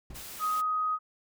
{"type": "noise with exponential decay", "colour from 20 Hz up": "brown", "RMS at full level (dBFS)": -40, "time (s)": [0.1, 0.43], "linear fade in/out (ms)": 5, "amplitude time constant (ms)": 71}
{"type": "noise", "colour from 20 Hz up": "white", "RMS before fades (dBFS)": -43, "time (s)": [0.14, 0.62], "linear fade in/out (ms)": 20}
{"type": "tone", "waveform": "sine", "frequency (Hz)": 1254, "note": "D#6", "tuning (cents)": 13, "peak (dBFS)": -26, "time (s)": [0.39, 0.99], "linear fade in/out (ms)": 50}
{"effects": []}